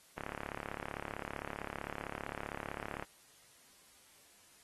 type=click train; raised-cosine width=0.5 ms; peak=-25 dBFS; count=102; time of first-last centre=0.18-3.025 s; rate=35.5 Hz; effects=white hiss -63 dBFS RMS until 4.63 s + AAC 32 kbps